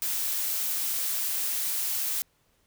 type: noise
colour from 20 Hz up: blue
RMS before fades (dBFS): -29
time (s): 0.02-2.22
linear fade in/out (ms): 0
effects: pink hiss -68 dBFS RMS until 2.66 s